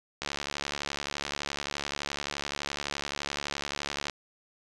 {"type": "click train", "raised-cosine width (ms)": 0.2, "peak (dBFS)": -14, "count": 279, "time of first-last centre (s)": [0.22, 4.097], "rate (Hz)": 71.7, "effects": ["resampled to 22050 Hz"]}